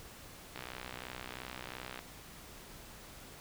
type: click train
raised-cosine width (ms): 0.3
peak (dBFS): -26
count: 91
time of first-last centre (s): 0.56-1.991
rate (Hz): 62.9
effects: pink hiss -52 dBFS RMS until 3.4 s